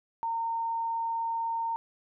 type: tone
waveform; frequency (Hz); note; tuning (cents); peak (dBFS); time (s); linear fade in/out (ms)
sine; 916; A#5; -31; -28; 0.23-1.76; 0
effects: none